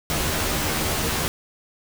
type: noise with comb filter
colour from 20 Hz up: pink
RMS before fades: -24 dBFS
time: 0.1-1.28 s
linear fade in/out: 0 ms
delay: 13 ms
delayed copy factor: +0.9
effects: none